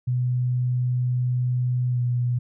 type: tone with pitch glide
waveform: sine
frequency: 124.7 to 122.49 Hz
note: B2 to B2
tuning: +17 to -14 cents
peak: -20 dBFS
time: 0.07-2.39 s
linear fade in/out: 10 ms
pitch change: -31 cents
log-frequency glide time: 1.9-2 s
effects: none